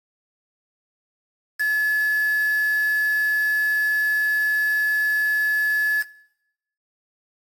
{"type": "tone with quantisation", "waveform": "sine", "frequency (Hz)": 1713, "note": "A6", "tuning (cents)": -47, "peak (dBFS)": -18, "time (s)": [1.59, 6.03], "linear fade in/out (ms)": 20, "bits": 5, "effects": ["noise-tail reverb RT60 0.8 s tail -20 dB re dry", "AAC 64 kbps"]}